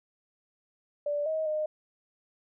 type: tone with pitch steps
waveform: sine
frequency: 584 / 632 / 614 Hz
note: D5 / D#5 / D#5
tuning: -10 / +27 / -23 cents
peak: -27 dBFS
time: 1.06-1.66 s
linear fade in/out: 5 ms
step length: 200 ms
effects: none